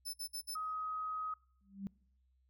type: tone bursts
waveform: 20% pulse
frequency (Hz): 5274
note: E8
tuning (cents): 0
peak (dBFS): -34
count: 4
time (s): 0.05-0.558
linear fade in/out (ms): 20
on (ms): 88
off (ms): 52
type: tone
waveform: sine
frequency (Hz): 1262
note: D#6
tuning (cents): +24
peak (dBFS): -37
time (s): 0.55-1.34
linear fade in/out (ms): 5
type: tone with exponential growth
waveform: sine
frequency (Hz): 196.4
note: G3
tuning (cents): +4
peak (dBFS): -35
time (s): 1.61-1.87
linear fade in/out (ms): 0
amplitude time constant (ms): 55
effects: noise-tail reverb RT60 0.7 s tail -26 dB re dry + added 64 Hz sine -70 dBFS peak until 2.49 s